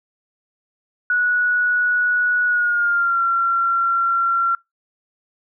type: tone with pitch glide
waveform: sine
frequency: 1466 to 1367.8 Hz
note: F#6 to F6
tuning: -16 to -36 cents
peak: -15 dBFS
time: 1.1-4.55 s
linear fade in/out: 2 ms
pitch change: -120 cents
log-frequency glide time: 2.46-3.21 s
effects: noise-tail reverb RT60 0.2 s tail -26 dB re dry